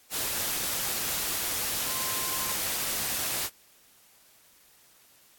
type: tone in noise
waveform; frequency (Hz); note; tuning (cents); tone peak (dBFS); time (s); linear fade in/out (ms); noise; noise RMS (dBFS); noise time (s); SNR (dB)
sine; 1046.5; C6; 0; -40; 1.85-2.57; 50; white; -30; 0.1-3.5; -13
effects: white hiss -59 dBFS RMS until 5.38 s + AAC 64 kbps